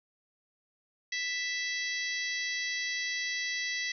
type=harmonic tone; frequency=659.3 Hz; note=E5; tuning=in tune; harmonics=3 / 4 / 5 / 6 / 7 / 8 / 9; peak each=-33 / -43 / -42 / -41 / -42 / -44 / -42 dBFS; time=1.12-3.92 s; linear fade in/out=5 ms; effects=none